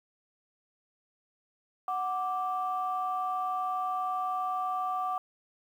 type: tone pair together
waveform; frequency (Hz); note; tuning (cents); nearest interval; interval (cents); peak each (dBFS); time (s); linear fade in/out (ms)
sine; 740 / 1172.4; F#5 / D6; 0 / -3; minor sixth; 797; -31 / -31; 1.88-5.18; 2
effects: tanh soft clip ceiling -21 dBFS + 10-bit